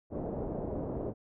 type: low-pass noise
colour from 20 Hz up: white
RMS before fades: -36 dBFS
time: 0.1-1.14 s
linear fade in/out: 50 ms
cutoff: 580 Hz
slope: 24 dB/octave
effects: none